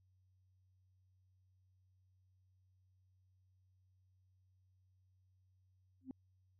sine tone with exponential growth, 261.6 Hz, C4, in tune, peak -38 dBFS, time 6.01-6.11 s, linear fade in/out 1 ms, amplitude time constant 20 ms, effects tanh soft clip ceiling -37 dBFS + added 93 Hz sine -70 dBFS peak until 6.59 s

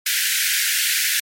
pink high-pass noise, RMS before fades -20 dBFS, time 0.06-1.2 s, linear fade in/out 5 ms, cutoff 1500 Hz, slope 96 dB/octave, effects MP3 64 kbps

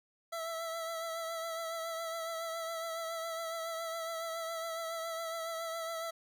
25% pulse tone with vibrato, 659.3 Hz, E5, in tune, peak -33 dBFS, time 0.32-6.11 s, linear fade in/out 10 ms, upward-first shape triangle, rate 7.2 Hz, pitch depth 35 cents each way, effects none

